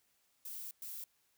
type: noise bursts at uneven times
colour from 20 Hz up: violet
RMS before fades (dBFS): -45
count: 2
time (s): 0.45-0.71 / 0.82-1.04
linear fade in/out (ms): 2
effects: white hiss -75 dBFS RMS until 1.37 s